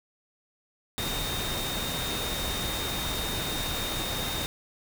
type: tone in noise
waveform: sine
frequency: 3690 Hz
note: A#7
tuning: 18 cents flat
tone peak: -34 dBFS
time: 0.98-4.46 s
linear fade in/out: 0 ms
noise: pink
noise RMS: -32 dBFS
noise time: 0.98-4.46 s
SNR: -5 dB
effects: none